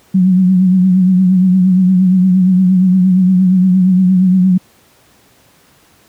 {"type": "tone with vibrato", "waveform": "sine", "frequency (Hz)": 185, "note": "F#3", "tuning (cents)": 0, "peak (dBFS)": -6, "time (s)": [0.14, 4.58], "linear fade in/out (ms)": 10, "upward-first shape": "triangle", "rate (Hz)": 8.6, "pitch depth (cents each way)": 61, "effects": ["pink hiss -49 dBFS RMS until 6.08 s", "high-pass 80 Hz 12 dB/octave"]}